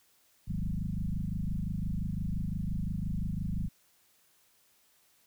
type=tone with frequency modulation; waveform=sine; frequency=102 Hz; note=G#2; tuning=31 cents flat; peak=-30 dBFS; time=0.47-3.69 s; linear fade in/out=20 ms; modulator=25.8 Hz; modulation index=3.9; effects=white hiss -67 dBFS RMS until 5.26 s